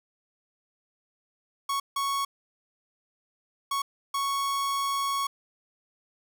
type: tone bursts at uneven times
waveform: 45% pulse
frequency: 1108.7 Hz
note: C#6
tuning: in tune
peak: -26 dBFS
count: 4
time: 1.69-1.8 / 1.96-2.25 / 3.71-3.82 / 4.14-5.27 s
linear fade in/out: 5 ms
effects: none